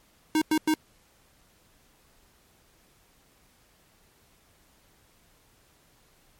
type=tone bursts; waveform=square; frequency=311.9 Hz; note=D#4; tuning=4 cents sharp; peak=-21 dBFS; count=3; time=0.35-0.74 s; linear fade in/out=2 ms; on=66 ms; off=96 ms; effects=pink hiss -62 dBFS RMS until 6.39 s + MP3 64 kbps